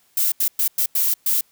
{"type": "noise bursts at uneven times", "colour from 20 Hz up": "violet", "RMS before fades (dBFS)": -19, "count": 6, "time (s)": [[0.17, 0.32], [0.4, 0.48], [0.59, 0.68], [0.78, 0.86], [0.95, 1.14], [1.26, 1.41]], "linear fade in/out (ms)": 5, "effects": ["white hiss -60 dBFS RMS until 1.51 s"]}